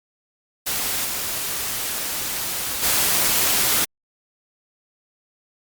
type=noise with level steps; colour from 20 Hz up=white; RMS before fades=-24 / -26 / -19 dBFS; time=0.66-3.85 s; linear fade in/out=10 ms; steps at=1.04 / 2.82 s; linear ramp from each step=20 ms; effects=Opus 48 kbps